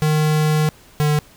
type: tone pair in turn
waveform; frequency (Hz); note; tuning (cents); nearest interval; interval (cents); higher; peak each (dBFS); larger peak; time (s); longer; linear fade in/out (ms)
square; 153.6 / 149.83; D#3 / D3; -22 / +35; unison; 43; first; -15; neither; 0.02-0.69 / 1-1.19; first; 0
effects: pink hiss -48 dBFS RMS until 1.36 s